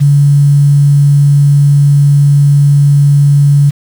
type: tone with quantisation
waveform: sine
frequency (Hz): 143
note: D3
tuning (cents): -46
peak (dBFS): -3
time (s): 0-3.71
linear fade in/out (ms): 20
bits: 5
effects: none